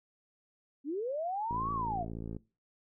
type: linear two-way sweep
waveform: sine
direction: up then down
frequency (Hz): 261.6 to 1156 to 628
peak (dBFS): -32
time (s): 0.84-2.06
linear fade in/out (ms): 50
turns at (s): 1.72
type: click train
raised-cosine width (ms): 3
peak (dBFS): -28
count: 49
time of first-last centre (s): 1.51-2.366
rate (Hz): 56.1
effects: noise-tail reverb RT60 0.3 s tail -20 dB re dry